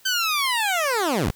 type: linear sweep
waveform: 15% pulse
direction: down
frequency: 1560 to 35.9 Hz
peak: -14 dBFS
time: 0.05-1.31 s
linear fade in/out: 10 ms
effects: white hiss -54 dBFS RMS until 1.35 s